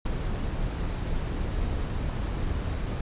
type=noise with ADSR envelope; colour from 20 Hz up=brown; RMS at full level=-23 dBFS; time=0.05-3.01 s; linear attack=12 ms; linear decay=8 ms; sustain=-6 dB; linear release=4 ms; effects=resampled to 8000 Hz